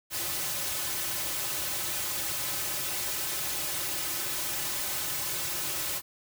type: noise with comb filter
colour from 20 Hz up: white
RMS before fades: -32 dBFS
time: 0.1-6.02 s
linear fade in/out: 50 ms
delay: 4.3 ms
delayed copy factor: -0.85
effects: none